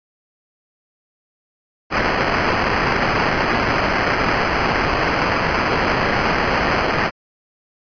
white noise with sample-and-hold, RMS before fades -18 dBFS, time 1.9-7.11 s, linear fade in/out 50 ms, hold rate 3675 Hz, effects resampled to 11025 Hz

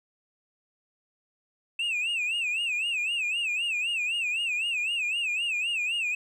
sine tone with vibrato, 2627 Hz, E7, 7 cents flat, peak -23 dBFS, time 1.79-6.15 s, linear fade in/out 5 ms, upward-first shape sine, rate 3.9 Hz, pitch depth 150 cents each way, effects tanh soft clip ceiling -25 dBFS + 10-bit

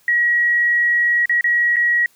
sine tone with dropouts, 1909 Hz, A#6, 41 cents sharp, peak -13 dBFS, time 0.08-2.06 s, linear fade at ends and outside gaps 2 ms, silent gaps 1.257-1.295 / 1.41-1.442 / 1.76-1.766 s, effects white hiss -56 dBFS RMS until 2.15 s

